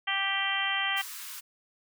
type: harmonic tone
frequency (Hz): 392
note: G4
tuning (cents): 0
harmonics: 2 / 3 / 4 / 5 / 6 / 7 / 8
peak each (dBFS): -36 / -36 / -36 / -31 / -37 / -36 / -32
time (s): 0.07-1.02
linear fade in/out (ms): 10
type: high-pass noise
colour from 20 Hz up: white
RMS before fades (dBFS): -41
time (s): 0.96-1.41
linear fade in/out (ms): 20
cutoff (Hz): 950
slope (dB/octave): 96
effects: none